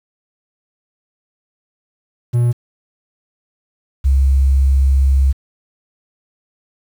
triangle / sine tone pair in turn, 120.3 / 67.52 Hz, B2 / C#2, -45 / -45 cents, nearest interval minor seventh, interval 1000 cents, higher first, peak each -9 dBFS, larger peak neither, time 2.33-2.53 / 4.04-5.33 s, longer second, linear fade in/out 20 ms, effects 7-bit

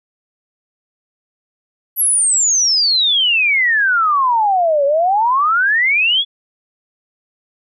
sine exponential two-way sweep, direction down then up, 11840 to 548 to 3466 Hz, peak -11 dBFS, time 1.96-6.25 s, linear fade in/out 50 ms, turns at 4.85 s, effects none

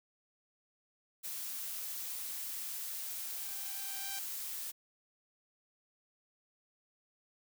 blue noise, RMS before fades -41 dBFS, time 1.23-4.72 s, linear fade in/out 20 ms
5% pulse tone with exponential growth, 784 Hz, G5, in tune, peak -29 dBFS, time 2.35-4.19 s, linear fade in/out 2 ms, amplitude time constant 400 ms
effects none

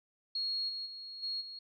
sine tone with level steps, 4300 Hz, C8, 47 cents sharp, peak -32 / -37 / -43 / -34 / -43 dBFS, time 0.35-1.59 s, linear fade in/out 5 ms, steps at 0.68 / 0.85 / 1.22 / 1.4 s, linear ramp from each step 20 ms, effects none

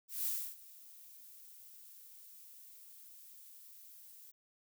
violet noise with ADSR envelope, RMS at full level -35 dBFS, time 0.08-4.32 s, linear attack 180 ms, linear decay 290 ms, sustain -21 dB, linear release 21 ms, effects none

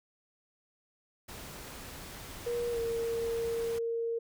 pink noise, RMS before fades -45 dBFS, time 1.28-3.79 s, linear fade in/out 10 ms
sine tone with pitch glide, 476.2 to 461.8 Hz, A#4 to A#4, +37 to -16 cents, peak -30 dBFS, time 2.46-4.19 s, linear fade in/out 10 ms, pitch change -53 cents, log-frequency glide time 2.71-2.79 s
effects none

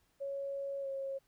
sine tone with pitch glide, 554.4 to 543.3 Hz, C#5 to C#5, 0 to -35 cents, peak -36 dBFS, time 0.2-1.19 s, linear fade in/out 20 ms, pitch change -35 cents, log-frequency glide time 0.81-0.87 s, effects pink hiss -74 dBFS RMS until 1.27 s

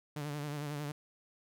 sawtooth tone with vibrato, 146.83 Hz, D3, in tune, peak -33 dBFS, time 0.16-0.92 s, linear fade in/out 5 ms, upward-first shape sine, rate 11 Hz, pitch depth 51 cents each way, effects none

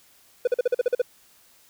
triangle tone bursts, 493.4 Hz, B4, 2 cents flat, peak -15 dBFS, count 9, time 0.45-1.018 s, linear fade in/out 5 ms, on 24 ms, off 44 ms, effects white hiss -57 dBFS RMS until 1.69 s

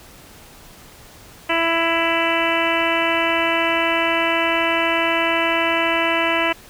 harmonic tone, 332 Hz, E4, 12 cents sharp, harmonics 1 / 2 / 3 / 4 / 5 / 6 / 7 / 8 / 9, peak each -25 / -23 / -24 / -27 / -27 / -25 / -26 / -25 / -27 dBFS, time 1.49-6.53 s, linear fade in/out 10 ms, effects pink hiss -44 dBFS RMS until 6.69 s

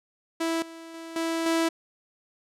sawtooth tone with level steps, 328.9 Hz, E4, 4 cents flat, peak -21 / -37 / -34 / -22 / -18 dBFS, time 0.4-1.69 s, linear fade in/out 10 ms, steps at 0.62 / 0.94 / 1.16 / 1.46 s, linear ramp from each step 2 ms, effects low-pass 11000 Hz 12 dB/octave

